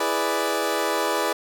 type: chord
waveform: 20% pulse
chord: E dominant seventh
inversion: none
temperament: equal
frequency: 329.6 / 415.3 / 493.9 / 587.3 Hz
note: E4 / G#4 / B4 / D5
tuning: 0 / 0 / 0 / 0 cents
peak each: -24 / -22 / -23 / -22 dBFS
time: 0-1.33 s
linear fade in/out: 5 ms
effects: none